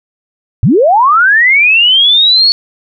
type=linear sweep; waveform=sine; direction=up; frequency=83.1 to 4435 Hz; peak=-4 dBFS; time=0.63-2.52 s; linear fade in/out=0 ms; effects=none